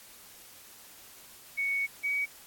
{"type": "tone pair in turn", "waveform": "sine", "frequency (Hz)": [2225, 2261], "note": ["C#7", "C#7"], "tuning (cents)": [6, 34], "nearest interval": "unison", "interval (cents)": 28, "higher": "second", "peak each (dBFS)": -27, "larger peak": "neither", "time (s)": [[1.57, 1.87], [2.03, 2.26]], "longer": "first", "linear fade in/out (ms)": 20, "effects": ["white hiss -52 dBFS RMS until 2.46 s", "AAC 64 kbps"]}